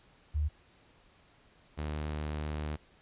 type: tone pair in turn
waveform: sine / sawtooth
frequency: 75.2 / 75.64 Hz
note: D2 / D#2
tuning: +42 / -48 cents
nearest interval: unison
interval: 10 cents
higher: second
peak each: -27 / -30 dBFS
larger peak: first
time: 0.34-0.49 / 1.77-2.77 s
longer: second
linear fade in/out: 20 ms
effects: pink hiss -63 dBFS RMS until 3.01 s + resampled to 8000 Hz